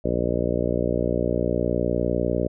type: harmonic tone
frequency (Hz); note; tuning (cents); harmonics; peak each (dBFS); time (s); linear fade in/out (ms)
59.8; A#1; +45; 1 / 2 / 3 / 4 / 5 / 6 / 7 / 8 / 9 / 10; -30 / -30 / -30 / -30 / -30 / -30 / -30 / -30 / -30 / -30; 0.04-2.48; 10
effects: none